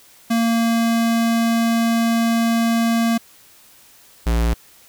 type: tone pair in turn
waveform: square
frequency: 230 / 57.5 Hz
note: A#3 / A#1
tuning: -23 / -23 cents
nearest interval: 2 octaves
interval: 2400 cents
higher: first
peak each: -16 dBFS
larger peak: neither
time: 0.3-3.18 / 4.26-4.54 s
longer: first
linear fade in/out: 10 ms
effects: white hiss -49 dBFS RMS until 4.88 s